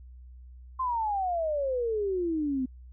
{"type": "exponential sweep", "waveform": "sine", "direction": "down", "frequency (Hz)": [1058, 251.5], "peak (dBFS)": -26, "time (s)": [0.79, 2.66], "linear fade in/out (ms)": 10, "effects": ["added 62 Hz sine -45 dBFS peak until 2.92 s"]}